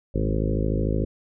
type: harmonic tone with a mistuned harmonic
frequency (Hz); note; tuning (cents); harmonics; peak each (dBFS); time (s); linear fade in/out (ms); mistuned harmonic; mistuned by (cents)
53.4; G#1; +49; 1 / 2 / 3 / 4 / 5 / 6 / 7 / 8 / 9 / 10; -25 / -28 / -30 / -31 / -32 / -33 / -33 / -34 / -35 / -35; 0.14-1.05; 10; 3; -42
effects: none